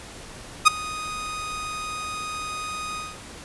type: tone with ADSR envelope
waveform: sawtooth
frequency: 1244.5 Hz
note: D#6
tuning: in tune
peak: -4 dBFS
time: 0.65-3.19 s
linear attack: 23 ms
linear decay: 12 ms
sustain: -22 dB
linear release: 220 ms
effects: pink hiss -41 dBFS RMS until 3.44 s + resampled to 24000 Hz